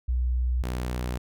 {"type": "tone pair in turn", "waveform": ["sine", "sawtooth"], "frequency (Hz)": [61.74, 61.74], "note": ["B1", "B1"], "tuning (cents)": [0, 0], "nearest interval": "unison", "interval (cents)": 0, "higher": "neither", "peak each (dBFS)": [-22, -24], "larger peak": "first", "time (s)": [[0.08, 0.63], [0.63, 1.18]], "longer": "neither", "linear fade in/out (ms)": 10, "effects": []}